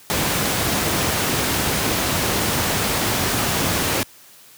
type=noise; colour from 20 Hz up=pink; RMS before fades=-20 dBFS; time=0.1-4.03 s; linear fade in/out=0 ms; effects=white hiss -47 dBFS RMS until 4.57 s + high-pass 80 Hz 12 dB/octave